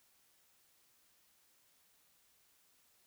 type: silence
effects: white hiss -71 dBFS RMS until 3.06 s